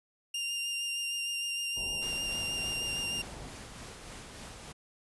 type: tone with vibrato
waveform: sawtooth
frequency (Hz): 2794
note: F7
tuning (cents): 0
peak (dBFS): -29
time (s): 0.34-3.22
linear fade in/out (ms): 5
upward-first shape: sine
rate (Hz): 6.5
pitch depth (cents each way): 13
type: low-pass noise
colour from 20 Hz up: pink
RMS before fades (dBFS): -46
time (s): 1.76-3.5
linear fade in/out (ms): 10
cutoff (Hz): 980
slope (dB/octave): 96
type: noise with tremolo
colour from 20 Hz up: pink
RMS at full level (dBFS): -45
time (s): 2.01-4.73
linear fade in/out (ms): 20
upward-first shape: sine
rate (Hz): 3.4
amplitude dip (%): 30
effects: resampled to 24000 Hz